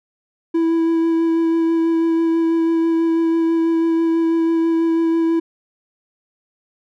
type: tone with vibrato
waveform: triangle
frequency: 329.6 Hz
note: E4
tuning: in tune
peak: -12 dBFS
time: 0.54-5.4 s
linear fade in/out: 10 ms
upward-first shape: sine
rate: 6.1 Hz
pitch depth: 12 cents each way
effects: none